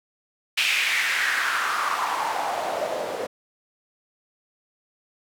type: noise with band-pass filter sweep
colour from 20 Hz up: white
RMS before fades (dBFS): -25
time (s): 0.57-3.27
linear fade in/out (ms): 10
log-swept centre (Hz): 2700 to 470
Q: 3.8
effects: none